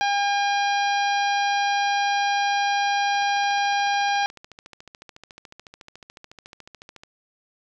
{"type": "harmonic tone", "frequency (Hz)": 807, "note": "G#5", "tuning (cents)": -50, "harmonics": [1, 2, 3, 4, 5, 6, 7], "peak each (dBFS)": [-21, -27, -31, -33, -35, -37, -38], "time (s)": [0.01, 4.26], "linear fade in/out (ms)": 0}
{"type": "click train", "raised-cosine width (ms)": 0.2, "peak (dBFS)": -25, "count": 55, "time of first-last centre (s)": [3.15, 7.035], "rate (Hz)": 13.9}
{"effects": []}